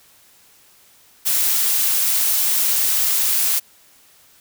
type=noise; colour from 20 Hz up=blue; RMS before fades=-18 dBFS; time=1.25-3.6 s; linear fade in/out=20 ms; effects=white hiss -52 dBFS RMS until 4.4 s